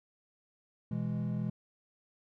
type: chord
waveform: triangle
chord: E major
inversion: second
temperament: equal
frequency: 123.47 / 164.81 / 207.7 Hz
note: B2 / E3 / G#3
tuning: 0 / 0 / 0 cents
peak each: -34 dBFS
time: 0.91-1.5 s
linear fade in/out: 5 ms
effects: none